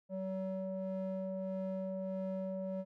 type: ring-modulated tone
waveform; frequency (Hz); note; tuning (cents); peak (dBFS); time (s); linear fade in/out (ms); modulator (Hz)
triangle; 189.1; F#3; +38; -31; 0.09-2.85; 50; 379
effects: none